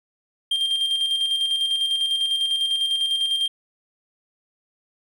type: tone with tremolo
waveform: triangle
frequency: 3188 Hz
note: G7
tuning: 28 cents sharp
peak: -17 dBFS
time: 0.51-3.48 s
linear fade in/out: 5 ms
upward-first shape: square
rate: 10 Hz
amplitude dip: 40%
effects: none